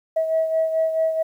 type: beating tone pair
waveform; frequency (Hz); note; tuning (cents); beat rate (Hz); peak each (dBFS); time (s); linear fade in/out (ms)
sine; 643 / 647.6; E5 / E5; -43 / -31; 4.6; -18 / -26; 0.16-1.23; 10
effects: tanh soft clip ceiling -12 dBFS + 9-bit